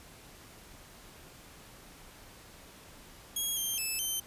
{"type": "tone with pitch steps", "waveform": "5% pulse", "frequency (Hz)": [3296, 3169, 2620, 3098], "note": ["G#7", "G7", "E7", "G7"], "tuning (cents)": [-14, 18, -11, -21], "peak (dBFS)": -23, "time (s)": [3.36, 4.2], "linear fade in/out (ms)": 5, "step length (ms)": 210, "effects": ["pink hiss -53 dBFS RMS until 4.26 s", "resampled to 32000 Hz"]}